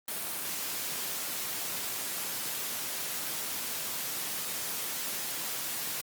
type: high-pass noise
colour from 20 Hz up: white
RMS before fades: -35 dBFS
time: 0.08-6.01 s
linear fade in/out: 2 ms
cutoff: 110 Hz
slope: 24 dB/octave
effects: Opus 32 kbps